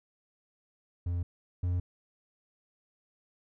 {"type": "tone pair in turn", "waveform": "triangle", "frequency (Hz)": [87.31, 88.94], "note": ["F2", "F2"], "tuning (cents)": [0, 32], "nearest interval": "unison", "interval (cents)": 32, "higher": "second", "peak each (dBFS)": [-27, -25], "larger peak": "second", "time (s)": [[1.06, 1.23], [1.63, 1.8]], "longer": "neither", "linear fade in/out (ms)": 5, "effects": []}